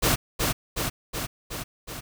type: noise with echo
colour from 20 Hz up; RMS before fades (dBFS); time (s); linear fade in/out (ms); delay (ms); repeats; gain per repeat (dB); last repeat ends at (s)
pink; -21; 0.02-0.16; 20; 370; 5; -3; 2.01
effects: none